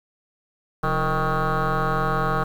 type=tone with frequency modulation; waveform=sine; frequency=622.3 Hz; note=D#5; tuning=in tune; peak=-17 dBFS; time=0.83-2.44 s; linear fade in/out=10 ms; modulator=161 Hz; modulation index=4.9; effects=tanh soft clip ceiling -18 dBFS + 8-bit